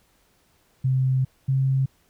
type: tone pair in turn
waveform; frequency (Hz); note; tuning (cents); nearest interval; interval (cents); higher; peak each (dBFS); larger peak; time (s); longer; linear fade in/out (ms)
sine; 130.81 / 133.71; C3 / C3; 0 / +38; unison; 38; second; -18; neither; 0.84-1.25 / 1.48-1.86; first; 10
effects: pink hiss -63 dBFS RMS until 2.09 s